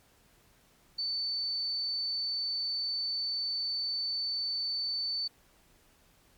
sine tone, 4521 Hz, C#8, 33 cents sharp, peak -30 dBFS, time 0.98-5.28 s, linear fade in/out 10 ms, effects pink hiss -64 dBFS RMS until 6.37 s + MP3 96 kbps

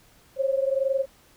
sine tone pair together, 532.7 / 554.4 Hz, C5 / C#5, +31 / 0 cents, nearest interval minor second, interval 69 cents, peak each -23 / -26 dBFS, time 0.36-1.06 s, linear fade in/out 50 ms, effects pink hiss -57 dBFS RMS until 1.36 s

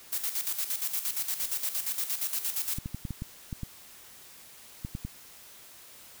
blue noise with tremolo, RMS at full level -30 dBFS, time 0.12-2.79 s, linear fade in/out 10 ms, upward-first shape square, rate 8.6 Hz, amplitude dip 65%
clicks, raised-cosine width 5 ms, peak -22 dBFS, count 11, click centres 2.785 / 2.859 / 2.946 / 3.052 / 3.107 / 3.221 / 3.528 / 3.633 / 4.849 / 4.951 / 5.05 s
effects white hiss -51 dBFS RMS until 6.2 s

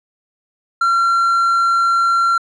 triangle tone, 1368 Hz, F6, 36 cents flat, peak -10 dBFS, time 0.81-2.38 s, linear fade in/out 5 ms, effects resampled to 22050 Hz

